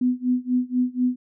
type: tone with tremolo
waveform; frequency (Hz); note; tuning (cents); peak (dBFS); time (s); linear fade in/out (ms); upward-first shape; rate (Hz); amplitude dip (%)
sine; 250; B3; +21; -16; 0.01-1.16; 5; sine; 4.1; 95
effects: none